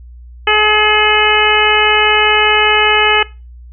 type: harmonic tone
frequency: 425 Hz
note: G#4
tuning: 40 cents sharp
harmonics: 1 / 2 / 3 / 4 / 5 / 6 / 7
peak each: -16 / -16 / -16 / -16 / -16 / -16 / -16 dBFS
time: 0.47-3.23 s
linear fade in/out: 5 ms
effects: noise-tail reverb RT60 0.3 s tail -21 dB re dry + added 60 Hz sine -32 dBFS peak until 3.72 s